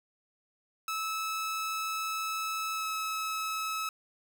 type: tone with pitch glide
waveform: sawtooth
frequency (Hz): 1303 to 1294.7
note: E6 to E6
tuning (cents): -20 to -32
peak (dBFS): -28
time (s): 0.88-3.89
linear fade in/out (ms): 2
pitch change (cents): -12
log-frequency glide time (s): 2.73-2.85
effects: none